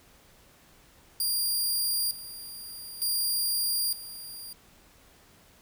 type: tone with tremolo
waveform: 15% pulse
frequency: 4789 Hz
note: D8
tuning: 33 cents sharp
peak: -19 dBFS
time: 1.2-4.53 s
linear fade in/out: 2 ms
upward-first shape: square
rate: 0.55 Hz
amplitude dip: 80%
effects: pink hiss -58 dBFS RMS until 5.61 s